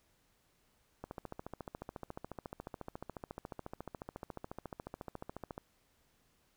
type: click train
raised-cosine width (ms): 1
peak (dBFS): -28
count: 65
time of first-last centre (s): 1.04-5.579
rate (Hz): 14.1
effects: pink hiss -73 dBFS RMS until 6.56 s